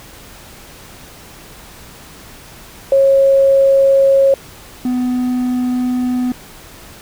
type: tone pair in turn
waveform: sine / triangle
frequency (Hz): 545 / 249.9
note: C#5 / B3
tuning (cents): -29 / +21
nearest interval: octave + minor second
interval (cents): 1350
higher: first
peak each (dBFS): -7 / -12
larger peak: first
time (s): 2.92-4.34 / 4.85-6.32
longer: second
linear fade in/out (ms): 2
effects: pink hiss -38 dBFS RMS until 7.01 s